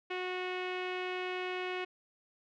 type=tone with low-pass filter; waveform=sawtooth; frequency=365.9 Hz; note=F#4; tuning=19 cents flat; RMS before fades=-37 dBFS; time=0.1-1.85 s; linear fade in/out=10 ms; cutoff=2600 Hz; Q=3.1; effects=none